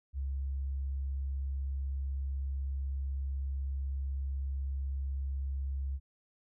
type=tone; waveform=sine; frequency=68 Hz; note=C#2; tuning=33 cents flat; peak=-32 dBFS; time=0.13-6 s; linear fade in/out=50 ms; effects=none